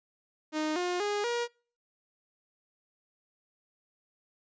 sawtooth tone with pitch steps, 308.7 / 356.7 / 412.1 / 476.1 Hz, D#4 / F4 / G#4 / A#4, -14 / +37 / -13 / +37 cents, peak -25 dBFS, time 0.52-1.48 s, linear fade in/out 50 ms, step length 240 ms, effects noise-tail reverb RT60 0.4 s tail -26 dB re dry + resampled to 16000 Hz

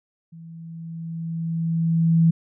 sine tone with level ramp, 164.81 Hz, E3, in tune, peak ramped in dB -39 to -12 dBFS, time 0.32-2.31 s, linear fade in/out 10 ms, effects none

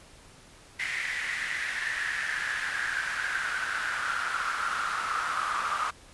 brown noise with high-pass filter sweep, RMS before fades -31 dBFS, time 0.79-5.91 s, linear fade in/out 10 ms, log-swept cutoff 2000 to 1200 Hz, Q 7.2, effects pink hiss -53 dBFS RMS until 6.13 s + resampled to 24000 Hz

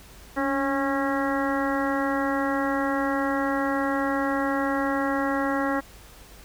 harmonic tone with a mistuned harmonic, 273.4 Hz, C#4, 24 cents flat, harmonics 1 / 2 / 3 / 4 / 5 / 6 / 7, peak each -26 / -29 / -31 / -32 / -33 / -34 / -34 dBFS, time 0.36-5.81 s, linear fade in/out 20 ms, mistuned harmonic 1, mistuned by +45 cents, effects added 50 Hz sine -49 dBFS peak until 6.44 s + pink hiss -49 dBFS RMS until 6.44 s

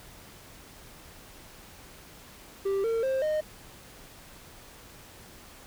triangle tone with pitch steps, 392 / 455.5 / 529.3 / 615.1 Hz, G4 / A#4 / C5 / D#5, 0 / -40 / +20 / -20 cents, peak -23 dBFS, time 2.65-3.41 s, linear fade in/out 10 ms, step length 190 ms, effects pink hiss -50 dBFS RMS until 5.66 s

